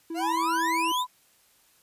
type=tone; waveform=triangle; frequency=329.6 Hz; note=E4; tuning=in tune; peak=-29 dBFS; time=0.1-0.92 s; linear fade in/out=5 ms
type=exponential sweep; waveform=40% pulse; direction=up; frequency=659.3 to 3900 Hz; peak=-28 dBFS; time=0.14-1.05 s; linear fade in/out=50 ms
type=tone with pitch glide; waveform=sine; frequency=987.8 to 999.9 Hz; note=B5 to B5; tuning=0 to +21 cents; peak=-25 dBFS; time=0.19-1.07 s; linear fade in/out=50 ms; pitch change=+21 cents; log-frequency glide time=0.81-0.87 s
effects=white hiss -62 dBFS RMS until 1.82 s + resampled to 32000 Hz